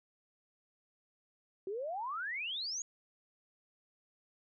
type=exponential sweep; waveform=sine; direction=up; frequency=368.4 to 6840 Hz; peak=-36 dBFS; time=1.67-2.82 s; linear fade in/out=2 ms; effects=none